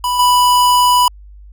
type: tone with level steps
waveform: square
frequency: 987.8 Hz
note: B5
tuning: in tune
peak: -15 / -9 dBFS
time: 0.04-1.08 s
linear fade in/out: 2 ms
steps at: 0.19 s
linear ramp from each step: 5 ms
effects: added 50 Hz sine -35 dBFS peak until 1.52 s